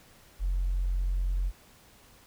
sine tone, 45 Hz, F#1, 47 cents flat, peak -24 dBFS, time 0.39-1.52 s, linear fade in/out 50 ms, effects tanh soft clip ceiling -22 dBFS + pink hiss -57 dBFS RMS until 2.26 s

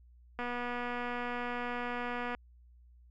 click train, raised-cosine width 0.5 ms, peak -23 dBFS, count 477, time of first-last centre 0.39-2.349 s, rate 243 Hz, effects added 60 Hz sine -56 dBFS peak until 3.1 s

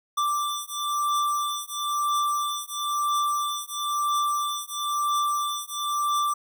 square beating tone pair, 1174.7 / 1175.7 Hz, D6 / D6, 0 / +2 cents, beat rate 1 Hz, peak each -28 dBFS, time 0.17-6.34 s, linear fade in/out 10 ms, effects none

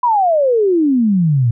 sine exponential sweep, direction down, 1010 to 112.2 Hz, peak -10 dBFS, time 0.03-1.51 s, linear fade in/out 5 ms, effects none

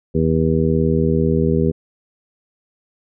harmonic tone, 80.2 Hz, E2, 47 cents flat, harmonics 1 / 2 / 3 / 4 / 5 / 6, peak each -22 / -18 / -20 / -27 / -20 / -23 dBFS, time 0.14-1.72 s, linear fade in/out 20 ms, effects none

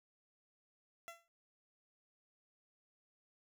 15% pulse tone with exponential decay, 676 Hz, E5, 43 cents sharp, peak -38 dBFS, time 1.08-1.28 s, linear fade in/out 0 ms, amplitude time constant 42 ms, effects none

